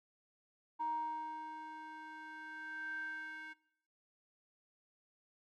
square tone with band-pass filter sweep, 313 Hz, D#4, 10 cents sharp, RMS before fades -44 dBFS, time 0.79-3.54 s, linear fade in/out 20 ms, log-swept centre 920 to 1800 Hz, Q 9.9, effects noise-tail reverb RT60 0.7 s tail -20 dB re dry

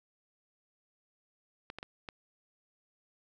clicks, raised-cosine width 0.3 ms, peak -25 dBFS, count 4, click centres 1.701 / 1.786 / 1.829 / 2.088 s, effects none

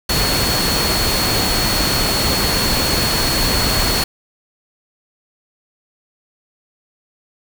sine tone in noise, 4359 Hz, C#8, 30 cents flat, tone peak -20 dBFS, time 0.09-4.04 s, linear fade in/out 5 ms, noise pink, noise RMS -18 dBFS, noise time 0.09-4.04 s, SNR -5 dB, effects none

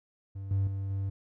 triangle tone with level steps, 97.7 Hz, G2, 5 cents flat, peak -34 / -22 / -29 / -27 dBFS, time 0.35-1.1 s, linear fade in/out 10 ms, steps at 0.51 / 0.67 / 0.9 s, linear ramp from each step 2 ms, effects tanh soft clip ceiling -19 dBFS

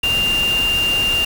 sine tone in noise, 2794 Hz, F7, in tune, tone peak -15 dBFS, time 0.03-1.25 s, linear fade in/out 5 ms, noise pink, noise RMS -26 dBFS, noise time 0.03-1.25 s, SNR +8 dB, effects none

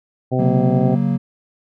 harmonic tone, 128.1 Hz, C3, 36 cents flat, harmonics 1 / 2 / 3 / 4 / 5 / 6, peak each -19 / -22 / -24 / -25 / -26 / -27 dBFS, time 0.31-0.96 s, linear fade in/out 20 ms
triangle chord, F# major, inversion second, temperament equal, 138.59 / 185 / 233.1 Hz, C#3 / F#3 / A#3, 0 / 0 / 0 cents, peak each -18 dBFS, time 0.38-1.18 s, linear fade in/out 20 ms
effects none

